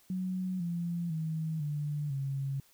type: tone with pitch steps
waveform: sine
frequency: 185 / 171.62 / 159.2 / 147.69 / 137 Hz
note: F#3 / F3 / D#3 / D3 / C#3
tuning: 0 / -30 / +40 / +10 / -20 cents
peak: -31 dBFS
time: 0.1-2.6 s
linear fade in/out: 2 ms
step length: 500 ms
effects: white hiss -64 dBFS RMS until 2.73 s